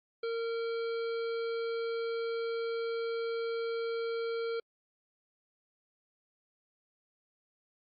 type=harmonic tone; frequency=460 Hz; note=A#4; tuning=23 cents flat; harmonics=1 / 3 / 5 / 7 / 9 / 10; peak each=-32 / -43 / -49 / -52 / -52 / -57 dBFS; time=0.23-4.6 s; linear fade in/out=5 ms; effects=AAC 64 kbps